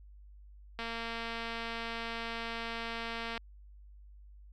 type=click train; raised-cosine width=0.3 ms; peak=-23 dBFS; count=596; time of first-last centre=0.79-3.377 s; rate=230 Hz; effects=added 50 Hz sine -51 dBFS peak until 4.52 s